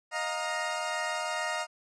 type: chord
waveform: 20% pulse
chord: Eb suspended second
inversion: none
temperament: equal with one note detuned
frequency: 622.3 / 708.6 / 932.3 Hz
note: Eb5 / F5 / Bb5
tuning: 0 / +25 / 0 cents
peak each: -30 dBFS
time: 0.11-1.67 s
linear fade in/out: 50 ms
effects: resampled to 22050 Hz